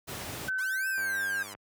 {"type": "noise", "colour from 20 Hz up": "pink", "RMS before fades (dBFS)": -38, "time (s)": [0.07, 0.5], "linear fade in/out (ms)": 20}
{"type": "tone with pitch glide", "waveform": "sine", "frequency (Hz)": [1526, 1598.2], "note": ["G6", "G6"], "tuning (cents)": [-47, 33], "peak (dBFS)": -28, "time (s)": [0.48, 1.43], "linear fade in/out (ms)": 5, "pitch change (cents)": 80, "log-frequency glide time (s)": [0.61, 1.31]}
{"type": "linear two-way sweep", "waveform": "5% pulse", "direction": "up then down", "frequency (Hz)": [950, 2657, 950], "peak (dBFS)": -30, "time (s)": [0.58, 1.54], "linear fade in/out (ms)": 10, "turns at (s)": 0.88}
{"type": "click train", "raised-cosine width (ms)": 0.5, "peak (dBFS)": -30, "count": 58, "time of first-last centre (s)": [0.98, 1.55], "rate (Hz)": 100}
{"effects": ["high-pass 80 Hz 12 dB/octave"]}